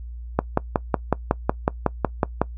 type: click train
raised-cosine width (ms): 1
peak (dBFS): -3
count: 12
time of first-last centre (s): 0.39-2.416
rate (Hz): 5.43
effects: noise-tail reverb RT60 0.1 s tail -21 dB re dry + added 59 Hz sine -32 dBFS peak until 2.57 s